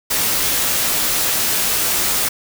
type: noise with comb filter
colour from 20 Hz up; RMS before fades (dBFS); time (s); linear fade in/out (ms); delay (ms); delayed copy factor
white; -18; 0.1-2.29; 10; 15; -0.5
effects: none